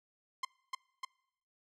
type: tone with echo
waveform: sawtooth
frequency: 1046.5 Hz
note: C6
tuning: in tune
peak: -29 dBFS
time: 0.43-0.45 s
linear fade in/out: 5 ms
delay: 300 ms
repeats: 2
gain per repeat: -2 dB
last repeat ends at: 1.05 s
effects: noise-tail reverb RT60 0.8 s tail -25 dB re dry + low-pass 7000 Hz 12 dB/octave